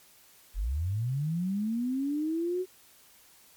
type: linear sweep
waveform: sine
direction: up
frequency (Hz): 38.89 to 375.3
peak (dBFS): -27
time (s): 0.54-2.66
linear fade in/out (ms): 50
effects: white hiss -58 dBFS RMS until 3.56 s + MP3 96 kbps